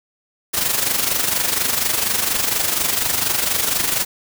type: noise with amplitude modulation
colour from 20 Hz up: white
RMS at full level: -17 dBFS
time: 0.53-4.05 s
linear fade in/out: 20 ms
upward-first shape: sine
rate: 24.2 Hz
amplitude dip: 60%
effects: none